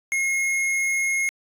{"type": "tone with hard clipping", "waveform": "sine", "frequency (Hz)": 2157, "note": "C#7", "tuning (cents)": -48, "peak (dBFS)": -22, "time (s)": [0.12, 1.29], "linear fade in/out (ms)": 0, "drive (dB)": 14, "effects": ["resampled to 32000 Hz"]}